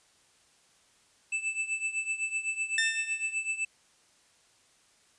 square tone with tremolo, 2637 Hz, E7, in tune, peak -27 dBFS, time 1.32-3.65 s, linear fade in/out 5 ms, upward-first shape triangle, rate 7.9 Hz, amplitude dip 85%
sawtooth tone with exponential decay, 1800 Hz, A6, 39 cents sharp, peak -19 dBFS, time 2.78-3.34 s, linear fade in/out 2 ms, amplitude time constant 120 ms
effects white hiss -64 dBFS RMS until 5.18 s + resampled to 22050 Hz

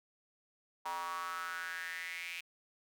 square tone with high-pass filter sweep, 86.5 Hz, F2, 16 cents flat, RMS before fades -41 dBFS, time 0.85-2.41 s, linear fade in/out 10 ms, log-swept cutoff 920 to 2500 Hz, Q 6, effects none

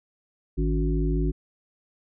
harmonic tone with a mistuned harmonic, 51.91 Hz, G#1, in tune, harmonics 1 / 3 / 5 / 7, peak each -23 / -28 / -30 / -31 dBFS, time 0.57-1.32 s, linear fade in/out 20 ms, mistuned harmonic 5, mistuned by +120 cents, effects none

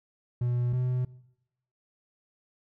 triangle tone pair in turn, 122 / 125.87 Hz, B2 / B2, -21 / +33 cents, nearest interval minor second, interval 54 cents, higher second, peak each -23 dBFS, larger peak neither, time 0.41-0.73 / 0.73-1.05 s, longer neither, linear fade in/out 5 ms, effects noise-tail reverb RT60 0.8 s tail -20 dB re dry

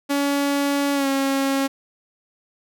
sawtooth tone with pitch glide, 282.6 to 272.7 Hz, C#4 to C#4, +34 to -28 cents, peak -15 dBFS, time 0.09-1.68 s, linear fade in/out 20 ms, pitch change -62 cents, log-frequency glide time 0.94-1.07 s, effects none

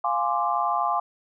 sine chord, D half-diminished seventh, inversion first, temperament equal, 698.5 / 830.6 / 1046.5 / 1174.7 Hz, F5 / Ab5 / C6 / D6, 0 / 0 / 0 / 0 cents, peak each -27 dBFS, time 0.04-1 s, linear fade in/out 5 ms, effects none

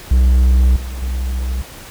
triangle tone with level steps, 63.1 Hz, B1, 38 cents sharp, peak -6 / -21 / -15 dBFS, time 0.11-1.62 s, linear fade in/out 5 ms, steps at 0.76 / 1.02 s, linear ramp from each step 5 ms, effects pink hiss -36 dBFS RMS until 1.9 s

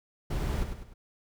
brown noise with echo, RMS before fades -30 dBFS, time 0.3-0.64 s, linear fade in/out 10 ms, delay 100 ms, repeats 3, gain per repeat -7 dB, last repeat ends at 0.94 s, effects none

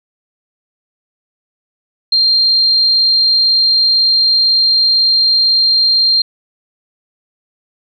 sine tone, 4186 Hz, C8, in tune, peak -8 dBFS, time 2.12-6.22 s, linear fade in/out 5 ms, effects none

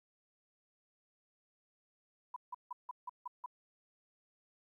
sine tone bursts, 987.8 Hz, B5, in tune, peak -39 dBFS, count 7, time 2.34-3.461 s, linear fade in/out 5 ms, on 23 ms, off 160 ms, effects 13-bit

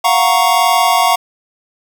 square chord, Gb major seventh, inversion third, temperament equal, 698.5 / 740 / 932.3 / 1108.7 Hz, F5 / Gb5 / Bb5 / Db6, 0 / 0 / 0 / 0 cents, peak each -16 dBFS, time 0.04-1.16 s, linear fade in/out 10 ms, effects none

